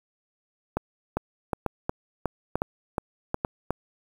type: two click trains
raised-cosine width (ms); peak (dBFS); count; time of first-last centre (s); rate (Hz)
1; -11 / -11; 8 / 4; 1.17-3.706 / 0.77-3.449; 2.76 / 1.12
effects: 7-bit